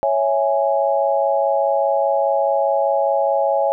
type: chord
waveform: sine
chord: C# minor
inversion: none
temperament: equal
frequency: 554.4 / 659.3 / 830.6 Hz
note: C#5 / E5 / G#5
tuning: 0 / 0 / 0 cents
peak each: -18 / -20 / -20 dBFS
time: 0.03-3.72 s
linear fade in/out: 0 ms
effects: none